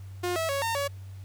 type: tone with pitch steps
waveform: sawtooth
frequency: 356.1 / 650 / 556 / 912 / 564 Hz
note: F4 / E5 / C#5 / A#5 / C#5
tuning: +34 / -24 / +5 / -38 / +30 cents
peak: -23 dBFS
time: 0.23-0.88 s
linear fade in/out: 10 ms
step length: 130 ms
effects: added 96 Hz sine -39 dBFS peak until 1.24 s + pink hiss -59 dBFS RMS until 1.24 s